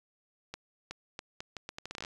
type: accelerating click train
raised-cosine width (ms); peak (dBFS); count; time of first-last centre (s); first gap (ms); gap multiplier
0.2; -22; 15; 0.54-2.049; 370; 0.76
effects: resampled to 24000 Hz